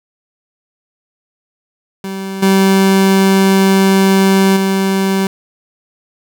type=tone with level steps; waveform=30% pulse; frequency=193 Hz; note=G3; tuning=27 cents flat; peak=-18 / -5 / -9 dBFS; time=2.04-5.27 s; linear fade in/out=2 ms; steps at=2.42 / 4.56 s; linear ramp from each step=10 ms; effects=none